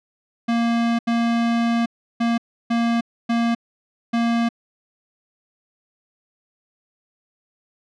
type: tone bursts at uneven times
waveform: square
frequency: 233.1 Hz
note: A#3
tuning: in tune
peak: -18 dBFS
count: 6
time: 0.48-0.99 / 1.07-1.86 / 2.2-2.38 / 2.7-3.01 / 3.29-3.55 / 4.13-4.49 s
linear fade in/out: 10 ms
effects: low-pass 4000 Hz 12 dB/octave